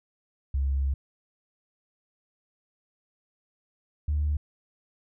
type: tone pair in turn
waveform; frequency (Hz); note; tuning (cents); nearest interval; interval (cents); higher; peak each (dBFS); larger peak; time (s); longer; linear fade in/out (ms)
sine; 68.3 / 74.32; C#2 / D2; -25 / +21; minor second; 146; second; -22; neither; 0.54-0.94 / 4.08-4.37; first; 5
effects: tanh soft clip ceiling -19 dBFS